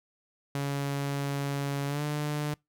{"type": "tone with pitch glide", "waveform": "sawtooth", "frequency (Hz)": [140.7, 148.55], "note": ["C#3", "D3"], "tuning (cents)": [26, 20], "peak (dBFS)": -25, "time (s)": [0.55, 2.54], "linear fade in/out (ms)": 2, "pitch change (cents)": 94, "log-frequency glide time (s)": [1.87, 2.03], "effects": ["noise-tail reverb RT60 0.2 s tail -26 dB re dry"]}